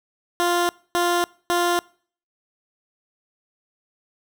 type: tone bursts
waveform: 15% pulse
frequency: 349.2 Hz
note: F4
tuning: in tune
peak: -12 dBFS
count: 3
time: 0.4-1.79 s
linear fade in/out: 0 ms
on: 290 ms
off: 260 ms
effects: noise-tail reverb RT60 0.5 s tail -25 dB re dry